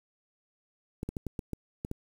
clicks, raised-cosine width 3 ms, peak -21 dBFS, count 8, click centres 1.031 / 1.09 / 1.168 / 1.267 / 1.392 / 1.533 / 1.849 / 1.914 s, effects 8-bit

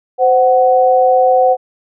sine tone pair together, 517 / 744.3 Hz, C5 / F#5, -21 / +10 cents, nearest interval tritone, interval 631 cents, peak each -10 dBFS, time 0.18-1.57 s, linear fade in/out 50 ms, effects none

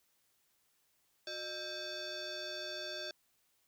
sine tone with frequency modulation, 2559 Hz, D#7, 48 cents sharp, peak -38 dBFS, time 1.27-3.11 s, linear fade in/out 2 ms, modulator 974 Hz, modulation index 2.8, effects tanh soft clip ceiling -36 dBFS + white hiss -75 dBFS RMS until 3.67 s

